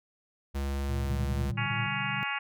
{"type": "tone", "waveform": "square", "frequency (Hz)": 69.3, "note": "C#2", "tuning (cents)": 0, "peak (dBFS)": -30, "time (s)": [0.54, 1.52], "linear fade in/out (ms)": 20}
{"type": "tone bursts", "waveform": "triangle", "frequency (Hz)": 114.2, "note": "A#2", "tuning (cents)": -35, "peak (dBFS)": -30, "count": 5, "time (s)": [0.89, 1.872], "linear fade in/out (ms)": 10, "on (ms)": 170, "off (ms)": 33}
{"type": "chord", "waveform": "sine", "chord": "G major", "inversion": "first", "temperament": "equal", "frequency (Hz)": [123.47, 146.83, 196], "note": ["B2", "D3", "G3"], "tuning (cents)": [0, 0, 0], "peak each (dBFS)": -39, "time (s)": [1.07, 2.23], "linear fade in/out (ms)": 0}
{"type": "harmonic tone", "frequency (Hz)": 279.5, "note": "C#4", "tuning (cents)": 14, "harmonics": [3, 4, 5, 6, 7, 8, 9, 10], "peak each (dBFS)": [-38, -38, -38, -38, -38, -38, -38, -38], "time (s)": [1.57, 2.39], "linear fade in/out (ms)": 10}
{"effects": []}